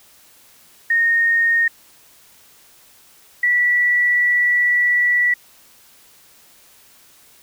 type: tone pair in turn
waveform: sine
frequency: 1849 / 1952.7 Hz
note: A#6 / B6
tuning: -15 / -20 cents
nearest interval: minor second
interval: 95 cents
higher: second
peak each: -13 / -13 dBFS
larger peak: neither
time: 0.9-1.68 / 3.43-5.34 s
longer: second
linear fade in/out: 5 ms
effects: white hiss -50 dBFS RMS until 7.42 s